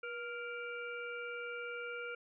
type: harmonic tone with a mistuned harmonic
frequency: 466.2 Hz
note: A#4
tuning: in tune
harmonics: 1 / 3 / 5 / 6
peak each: -44 / -43 / -47 / -54 dBFS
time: 0.03-2.15 s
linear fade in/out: 5 ms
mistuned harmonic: 1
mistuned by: +56 cents
effects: none